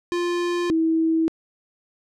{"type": "tone pair in turn", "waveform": ["square", "sine"], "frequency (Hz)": [349.2, 323.9], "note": ["F4", "E4"], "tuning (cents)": [0, -30], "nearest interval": "minor second", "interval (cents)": 130, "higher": "first", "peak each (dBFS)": [-22, -17], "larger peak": "second", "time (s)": [[0.12, 0.7], [0.7, 1.28]], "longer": "neither", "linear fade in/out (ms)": 0, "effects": ["low-pass 6000 Hz 12 dB/octave"]}